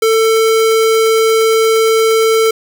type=tone; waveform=square; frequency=445.7 Hz; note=A4; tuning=22 cents sharp; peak=-9 dBFS; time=0.02-2.51 s; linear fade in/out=5 ms; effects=7-bit